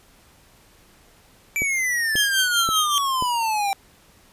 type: exponential sweep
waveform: square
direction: down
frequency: 2343 to 780 Hz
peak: -21 dBFS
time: 1.56-3.73 s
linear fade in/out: 0 ms
type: click train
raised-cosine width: 2 ms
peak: -16 dBFS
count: 4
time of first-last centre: 1.62-3.224 s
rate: 1.87 Hz
type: tone with tremolo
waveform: sawtooth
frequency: 3175 Hz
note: G7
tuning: 21 cents sharp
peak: -14 dBFS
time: 2.16-2.98 s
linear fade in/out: 0 ms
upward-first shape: triangle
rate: 5.2 Hz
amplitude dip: 95%
effects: pink hiss -54 dBFS RMS until 4.32 s + resampled to 32000 Hz